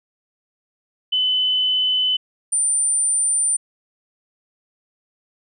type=tone pair in turn; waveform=sine; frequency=3019 / 9141 Hz; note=F#7 / D9; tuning=+34 / -48 cents; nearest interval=octave + perfect fifth; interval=1918 cents; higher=second; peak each=-16 dBFS; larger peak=neither; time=1.12-2.17 / 2.52-3.57 s; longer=neither; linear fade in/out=10 ms; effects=none